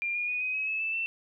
sine tone with pitch steps, 2393 / 2432 / 2472 / 2512 / 2553 / 2595 / 2637 / 2680 Hz, D7 / D#7 / D#7 / D#7 / D#7 / E7 / E7 / E7, +32 / -40 / -12 / +16 / +44 / -28 / 0 / +28 cents, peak -28 dBFS, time 0.02-1.06 s, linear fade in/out 0 ms, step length 130 ms, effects none

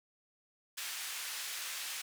pink band-pass noise, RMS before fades -41 dBFS, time 0.77-2.02 s, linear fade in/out 10 ms, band 1900 to 15000 Hz, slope 12 dB/octave, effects none

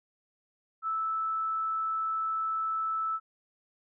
sine tone, 1313 Hz, E6, 7 cents flat, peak -28 dBFS, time 0.82-3.2 s, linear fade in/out 50 ms, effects none

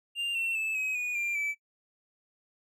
triangle tone with pitch steps, 2794 / 2707 / 2622 / 2540 / 2461 / 2384 / 2309 Hz, F7 / E7 / E7 / D#7 / D#7 / D7 / D7, 0 / +45 / -10 / +35 / -20 / +25 / -30 cents, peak -27 dBFS, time 0.15-1.55 s, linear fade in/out 50 ms, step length 200 ms, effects noise-tail reverb RT60 0.1 s tail -20 dB re dry

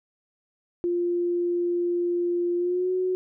sine tone with pitch glide, 349.2 to 368.9 Hz, F4 to F#4, 0 to -5 cents, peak -22 dBFS, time 0.84-3.15 s, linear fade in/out 0 ms, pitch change +95 cents, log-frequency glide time 2.57-2.91 s, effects none

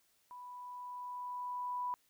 sine tone with level ramp, 988 Hz, B5, in tune, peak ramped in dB -47 to -34 dBFS, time 0.31-1.94 s, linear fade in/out 0 ms, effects white hiss -73 dBFS RMS until 2.09 s

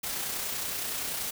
white noise with amplitude modulation, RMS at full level -32 dBFS, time 0.03-1.31 s, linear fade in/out 10 ms, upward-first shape sine, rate 30.6 Hz, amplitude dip 30%, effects none

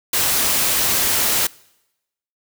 white noise, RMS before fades -18 dBFS, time 0.13-1.47 s, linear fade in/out 5 ms, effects noise-tail reverb RT60 0.9 s tail -24 dB re dry

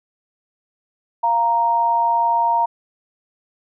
sine tone pair together, 694.6 / 932.3 Hz, F5 / A#5, -10 / 0 cents, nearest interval perfect fourth, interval 510 cents, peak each -22 / -15 dBFS, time 1.23-2.66 s, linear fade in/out 10 ms, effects none

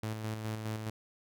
sawtooth tone with tremolo, 109.2 Hz, A2, 13 cents flat, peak -30 dBFS, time 0.03-0.9 s, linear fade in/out 5 ms, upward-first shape square, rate 4.8 Hz, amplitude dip 40%, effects none

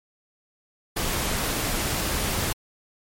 pink noise, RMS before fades -26 dBFS, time 0.96-2.53 s, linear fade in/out 10 ms, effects MP3 64 kbps

